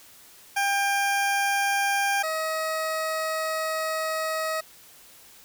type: tone pair in turn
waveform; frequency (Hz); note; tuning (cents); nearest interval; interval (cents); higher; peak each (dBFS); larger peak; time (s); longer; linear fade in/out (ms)
20% pulse; 798 / 635.1; G5 / D#5; +31 / +35; major third; 396; first; -17 / -21; first; 0.56-2.23 / 2.23-4.61; second; 10
effects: white hiss -51 dBFS RMS until 5.44 s